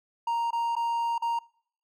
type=tone with dropouts; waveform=triangle; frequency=932.3 Hz; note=A#5; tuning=in tune; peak=-23 dBFS; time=0.27-1.39 s; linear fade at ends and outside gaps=5 ms; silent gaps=0.507-0.529 / 0.754-0.764 / 1.181-1.221 s; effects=noise-tail reverb RT60 0.6 s tail -24 dB re dry